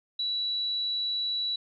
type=tone; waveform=sine; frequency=3931 Hz; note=B7; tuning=9 cents flat; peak=-27 dBFS; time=0.19-1.56 s; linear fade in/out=5 ms; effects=none